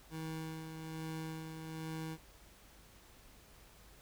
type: tone with tremolo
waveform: 25% pulse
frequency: 159.6 Hz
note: D#3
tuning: 44 cents sharp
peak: -36 dBFS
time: 0.1-2.18 s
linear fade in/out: 50 ms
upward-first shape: sine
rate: 1.2 Hz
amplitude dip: 45%
effects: added 50 Hz sine -63 dBFS peak until 4.01 s + pink hiss -61 dBFS RMS until 4.01 s